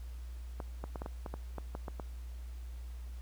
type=clicks; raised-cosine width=1 ms; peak=-26 dBFS; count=11; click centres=0.602 / 0.84 / 0.958 / 1.019 / 1.061 / 1.262 / 1.34 / 1.583 / 1.751 / 1.882 / 1.998 s; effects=added 60 Hz sine -41 dBFS peak until 3.21 s + pink hiss -62 dBFS RMS until 3.21 s